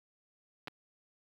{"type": "clicks", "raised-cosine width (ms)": 0.3, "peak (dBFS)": -25, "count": 2, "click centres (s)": [0.674, 0.681], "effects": ["high-pass 60 Hz 12 dB/octave", "9-bit"]}